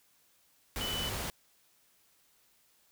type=tone in noise; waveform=sine; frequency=2991 Hz; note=F#7; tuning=18 cents sharp; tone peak=-35 dBFS; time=0.81-1.09 s; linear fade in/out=0 ms; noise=pink; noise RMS=-37 dBFS; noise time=0.76-1.3 s; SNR=-1 dB; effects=white hiss -68 dBFS RMS until 2.91 s